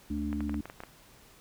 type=harmonic tone; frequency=73.3 Hz; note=D2; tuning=3 cents flat; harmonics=1 / 3 / 4; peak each=-36 / -34 / -34 dBFS; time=0.1-0.61 s; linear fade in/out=5 ms
type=clicks; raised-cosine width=0.5 ms; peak=-26 dBFS; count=8; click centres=0.329 / 0.406 / 0.495 / 0.543 / 0.656 / 0.699 / 0.804 / 0.836 s
effects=pink hiss -57 dBFS RMS until 1.4 s